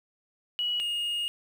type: tone pair in turn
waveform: sine / triangle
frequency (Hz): 2922 / 2857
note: F#7 / F7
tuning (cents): -22 / +39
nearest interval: unison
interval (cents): 39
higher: first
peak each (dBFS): -26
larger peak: neither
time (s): 0.59-0.8 / 0.8-1.28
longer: second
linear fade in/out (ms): 0
effects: 9-bit